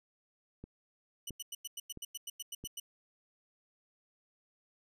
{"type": "click train", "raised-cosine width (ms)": 3, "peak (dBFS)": -33, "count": 4, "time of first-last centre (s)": [0.64, 2.64], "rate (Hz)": 1.5}
{"type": "tone bursts", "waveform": "15% pulse", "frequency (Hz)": 2960, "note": "F#7", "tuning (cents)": 0, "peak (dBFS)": -32, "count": 13, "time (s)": [1.27, 2.8], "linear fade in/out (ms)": 5, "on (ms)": 30, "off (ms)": 95}
{"effects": []}